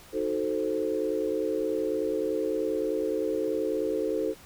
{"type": "chord", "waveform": "sine", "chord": "D# diminished seventh", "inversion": "none", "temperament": "equal", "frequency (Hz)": [311.1, 370, 440, 523.3], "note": ["D#4", "F#4", "A4", "C5"], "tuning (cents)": [0, 0, 0, 0], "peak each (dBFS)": [-32, -33, -29, -32], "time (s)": [0.12, 4.35], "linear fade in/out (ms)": 50, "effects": ["pink hiss -51 dBFS RMS until 4.45 s"]}